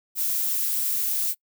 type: noise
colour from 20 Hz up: violet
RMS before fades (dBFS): -25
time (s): 0.15-1.35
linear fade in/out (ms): 50
effects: noise-tail reverb RT60 0.1 s tail -25 dB re dry